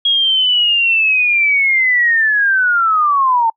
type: linear sweep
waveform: sine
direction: down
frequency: 3300 to 887 Hz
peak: -10 dBFS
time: 0.05-3.5 s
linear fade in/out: 5 ms
effects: noise-tail reverb RT60 0.1 s tail -26 dB re dry